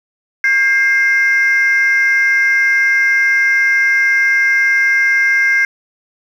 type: tone pair together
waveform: sine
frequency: 1607.7 / 2106 Hz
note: G6 / C7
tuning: +43 / +11 cents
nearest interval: perfect fourth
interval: 468 cents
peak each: -11 dBFS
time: 0.44-5.65 s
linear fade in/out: 2 ms
effects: tanh soft clip ceiling -5 dBFS + 7-bit